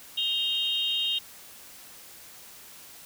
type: tone cluster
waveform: sine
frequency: 2830 / 3164 / 3722 Hz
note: F7 / G7 / A#7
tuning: +22 / +15 / -3 cents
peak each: -30 / -29 / -29 dBFS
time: 0.17-1.19 s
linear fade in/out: 10 ms
effects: white hiss -48 dBFS RMS until 3.05 s